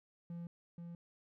triangle tone with echo, 170.9 Hz, F3, 37 cents flat, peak -40 dBFS, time 0.3-0.47 s, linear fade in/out 2 ms, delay 480 ms, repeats 1, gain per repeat -3 dB, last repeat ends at 0.95 s, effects none

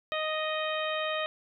harmonic tone, 622.3 Hz, D#5, in tune, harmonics 1 / 2 / 3 / 4 / 5 / 6, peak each -32 / -35 / -37 / -38 / -39 / -40 dBFS, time 0.12-1.26 s, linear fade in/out 0 ms, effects none

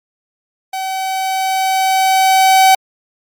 45% pulse tone with level ramp, 762 Hz, G5, 49 cents flat, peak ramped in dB -19 to -5 dBFS, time 0.73-2.75 s, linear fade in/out 5 ms, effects MP3 96 kbps

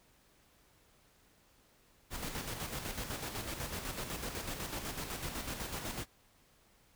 pink noise with tremolo, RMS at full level -39 dBFS, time 2.1-6.06 s, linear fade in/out 50 ms, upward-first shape square, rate 8 Hz, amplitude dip 45%, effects pink hiss -67 dBFS RMS until 6.95 s

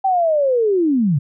sine linear sweep, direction down, 784 to 128.1 Hz, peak -13 dBFS, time 0.04-1.19 s, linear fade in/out 10 ms, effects none

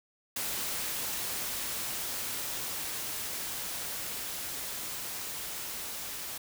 white noise with level ramp, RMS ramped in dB -34 to -39 dBFS, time 0.36-6.38 s, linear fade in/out 5 ms, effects none

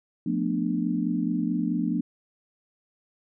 sine chord, B half-diminished seventh, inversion second, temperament just, 177.8 / 222.2 / 246.9 / 296.3 Hz, F3 / A3 / B3 / D4, +31 / +17 / 0 / +15 cents, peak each -29 dBFS, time 0.26-2.01 s, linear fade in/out 5 ms, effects none

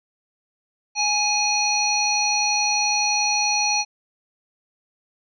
harmonic tone with a mistuned harmonic, 830.6 Hz, G#5, in tune, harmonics 1 / 3 / 5 / 7, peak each -24 / -24 / -24 / -24 dBFS, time 0.95-3.85 s, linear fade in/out 50 ms, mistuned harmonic 5, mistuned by +61 cents, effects none

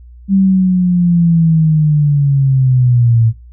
sine linear sweep, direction down, 196 to 111.4 Hz, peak -7 dBFS, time 0.28-3.33 s, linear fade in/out 50 ms, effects noise-tail reverb RT60 0.2 s tail -19 dB re dry + added 60 Hz sine -34 dBFS peak until 3.52 s

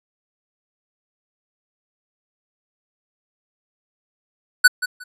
square tone with echo, 1489 Hz, F#6, 11 cents sharp, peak -7 dBFS, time 4.64-4.68 s, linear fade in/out 10 ms, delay 180 ms, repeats 2, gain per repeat -14 dB, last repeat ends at 5.04 s, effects resampled to 32000 Hz

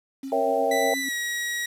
sine tone with tremolo, 270 Hz, C#4, 45 cents flat, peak -30 dBFS, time 0.23-1.09 s, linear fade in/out 5 ms, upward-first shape sine, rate 8.4 Hz, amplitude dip 45%
sine chord, A# diminished seventh, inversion none, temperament equal, 466.2 / 554.4 / 659.3 / 784 Hz, A#4 / C#5 / E5 / G5, 0 / 0 / 0 / 0 cents, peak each -26 dBFS, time 0.32-0.94 s, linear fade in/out 2 ms
sawtooth tone with pitch glide, 1981 to 1908 Hz, B6 to A#6, +5 to +40 cents, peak -23 dBFS, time 0.71-1.66 s, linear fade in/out 5 ms, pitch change -65 cents, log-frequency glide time 1.01-1.13 s
effects resampled to 32000 Hz + 8-bit

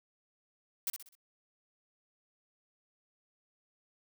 blue noise with echo, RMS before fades -33 dBFS, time 0.87-0.9 s, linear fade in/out 2 ms, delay 63 ms, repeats 4, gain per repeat -8 dB, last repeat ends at 1.152 s, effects none

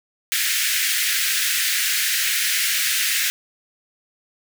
pink high-pass noise, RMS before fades -21 dBFS, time 0.32-3.3 s, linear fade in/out 0 ms, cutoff 1600 Hz, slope 48 dB/octave, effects none

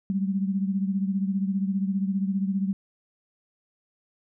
sine beating tone pair, 192 / 207 Hz, G3 / G#3, -36 / -5 cents, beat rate 15 Hz, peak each -24 / -30 dBFS, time 0.1-2.73 s, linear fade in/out 0 ms, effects none

